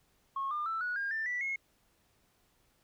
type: tone with pitch steps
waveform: sine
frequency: 1090 / 1202.5 / 1326.5 / 1463.4 / 1614.4 / 1781 / 1964.7 / 2167 Hz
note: C#6 / D6 / E6 / F#6 / G#6 / A6 / B6 / C#7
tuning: -29 / +41 / +10 / -20 / -49 / +21 / -10 / -40 cents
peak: -31 dBFS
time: 0.36-1.56 s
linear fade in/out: 5 ms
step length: 150 ms
effects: tanh soft clip ceiling -27 dBFS + pink hiss -71 dBFS RMS until 2.83 s